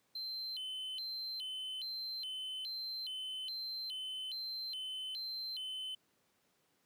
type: tone with vibrato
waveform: triangle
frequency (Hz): 3540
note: A7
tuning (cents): +10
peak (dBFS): -38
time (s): 0.15-5.95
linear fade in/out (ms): 5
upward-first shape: square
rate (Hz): 1.2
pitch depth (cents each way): 260
effects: pink hiss -75 dBFS RMS until 6.85 s + high-pass 150 Hz 12 dB/octave